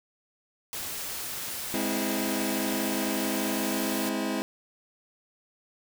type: noise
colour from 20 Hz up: white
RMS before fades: -35 dBFS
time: 0.73-4.09 s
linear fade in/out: 0 ms
type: chord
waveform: sawtooth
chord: Ab augmented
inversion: none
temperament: just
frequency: 207.7 / 259.6 / 324.5 Hz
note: Ab3 / C4 / E4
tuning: 0 / -13 / -27 cents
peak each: -28 dBFS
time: 1.74-4.42 s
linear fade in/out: 0 ms
effects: none